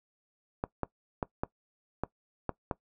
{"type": "clicks", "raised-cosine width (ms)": 1, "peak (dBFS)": -16, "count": 7, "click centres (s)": [0.639, 0.833, 1.228, 1.435, 2.036, 2.493, 2.712], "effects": ["noise-tail reverb RT60 0.1 s tail -20 dB re dry"]}